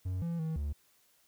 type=tone with pitch steps; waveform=triangle; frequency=92 / 168.8 / 159.7 / 72.7 Hz; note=F#2 / E3 / D#3 / D2; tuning=-9 / +41 / +45 / -17 cents; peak=-30 dBFS; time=0.05-0.73 s; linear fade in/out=10 ms; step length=170 ms; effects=white hiss -68 dBFS RMS until 1.27 s